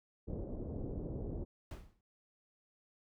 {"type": "low-pass noise", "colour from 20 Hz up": "pink", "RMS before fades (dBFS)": -41, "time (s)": [0.27, 1.45], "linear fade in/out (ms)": 20, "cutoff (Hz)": 520, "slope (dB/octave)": 24}
{"type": "noise with exponential decay", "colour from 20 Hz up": "brown", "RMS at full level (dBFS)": -40, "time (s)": [1.71, 2.01], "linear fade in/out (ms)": 2, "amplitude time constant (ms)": 65}
{"effects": []}